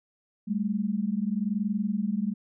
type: tone pair together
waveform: sine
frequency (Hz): 196.66 / 217.6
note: G3 / A3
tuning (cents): +6 / -19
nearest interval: major second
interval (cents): 175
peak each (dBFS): -28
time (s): 0.47-2.34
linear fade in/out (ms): 20
effects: none